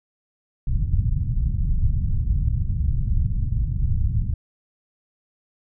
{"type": "low-pass noise", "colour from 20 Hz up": "pink", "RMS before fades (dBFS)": -21, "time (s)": [0.67, 4.34], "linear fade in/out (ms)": 5, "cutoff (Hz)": 130, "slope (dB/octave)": 24, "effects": []}